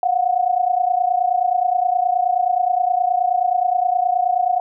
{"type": "tone pair together", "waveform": "sine", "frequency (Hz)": [710.5, 740], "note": ["F5", "F#5"], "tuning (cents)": [30, 0], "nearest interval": "minor second", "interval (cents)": 70, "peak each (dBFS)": -18, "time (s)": [0.03, 4.6], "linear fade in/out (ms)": 2, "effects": []}